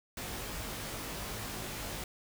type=noise with comb filter; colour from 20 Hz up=pink; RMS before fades=-40 dBFS; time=0.17-2.04 s; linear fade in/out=2 ms; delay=19 ms; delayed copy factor=+0.8; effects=none